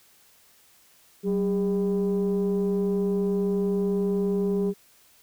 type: tone pair together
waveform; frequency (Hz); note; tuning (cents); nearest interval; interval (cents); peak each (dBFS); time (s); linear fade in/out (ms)
sine; 189.41 / 404.6; F#3 / G#4; +41 / -45; octave + minor second; 1314; -23; 1.23-4.74; 50
effects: tanh soft clip ceiling -18 dBFS + white hiss -58 dBFS RMS until 5.22 s